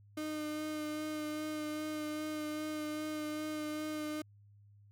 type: tone with vibrato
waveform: 35% pulse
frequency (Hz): 305.5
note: D#4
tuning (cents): -32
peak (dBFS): -35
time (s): 0.17-4.22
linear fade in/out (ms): 5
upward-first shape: sine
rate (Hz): 2.5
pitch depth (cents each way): 15
effects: added 102 Hz sine -58 dBFS peak until 4.91 s